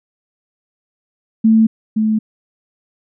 sine tone pair in turn, 221.9 / 217.3 Hz, A3 / A3, +15 / -21 cents, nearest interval unison, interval 36 cents, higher first, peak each -7 / -12 dBFS, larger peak first, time 1.44-1.67 / 1.96-2.19 s, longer neither, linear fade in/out 10 ms, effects none

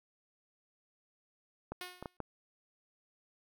clicks, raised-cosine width 1 ms, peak -25 / -28 / -25 / -23 dBFS, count 4, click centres 1.72 / 2.026 / 2.058 / 2.203 s
5% pulse tone with exponential decay, 361.3 Hz, F#4, 41 cents flat, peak -28 dBFS, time 1.81-2.17 s, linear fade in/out 1 ms, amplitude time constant 78 ms
effects none

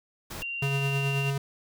pink noise, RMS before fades -38 dBFS, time 0.3-0.43 s, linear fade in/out 10 ms
sine tone, 2767 Hz, F7, 17 cents flat, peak -31 dBFS, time 0.42-1.3 s, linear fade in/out 0 ms
square tone with tremolo, 138.59 Hz, C#3, in tune, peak -25 dBFS, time 0.62-1.38 s, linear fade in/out 5 ms, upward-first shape triangle, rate 9.4 Hz, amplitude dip 35%
effects none

